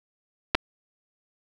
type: clicks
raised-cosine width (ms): 0.3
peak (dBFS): -4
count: 2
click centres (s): 0.548 / 0.551
effects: none